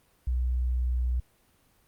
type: tone with pitch glide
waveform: sine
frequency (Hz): 62 to 61.54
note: B1 to B1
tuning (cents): +7 to -5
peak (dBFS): -24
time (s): 0.27-1.2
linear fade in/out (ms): 5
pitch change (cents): -12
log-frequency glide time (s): 0.65-1.04
effects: pink hiss -65 dBFS RMS until 1.87 s + Opus 32 kbps